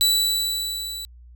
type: tone with level ramp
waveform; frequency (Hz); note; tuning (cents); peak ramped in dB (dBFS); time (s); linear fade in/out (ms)
sawtooth; 3951; B7; 0; -12 to -28; 0.01-1.05; 0
effects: added 60 Hz sine -43 dBFS peak until 1.35 s